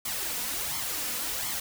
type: noise with flanger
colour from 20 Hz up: white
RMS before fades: -32 dBFS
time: 0.05-1.6 s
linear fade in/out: 5 ms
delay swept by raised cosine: 0.92 to 4.12 ms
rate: 1.4 Hz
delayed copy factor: +0.65
effects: none